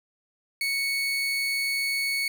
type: tone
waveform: 30% pulse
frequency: 2217 Hz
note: C#7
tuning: in tune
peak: -22 dBFS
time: 0.61-2.28 s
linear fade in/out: 2 ms
effects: none